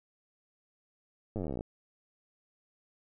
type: slowing click train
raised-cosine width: 2 ms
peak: -23 dBFS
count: 20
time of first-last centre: 1.36-1.609 s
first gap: 9 ms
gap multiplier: 1.04
effects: none